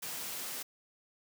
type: high-pass noise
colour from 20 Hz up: white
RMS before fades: -40 dBFS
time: 0.02-0.63 s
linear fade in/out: 10 ms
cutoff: 120 Hz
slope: 48 dB/octave
effects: none